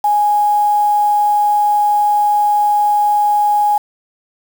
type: tone with quantisation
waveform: sine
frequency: 830.6 Hz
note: G#5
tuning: in tune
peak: -10 dBFS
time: 0.04-3.78 s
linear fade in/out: 5 ms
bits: 5
effects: none